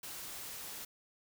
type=noise; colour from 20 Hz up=white; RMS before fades=-45 dBFS; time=0.03-0.85 s; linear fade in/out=5 ms; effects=none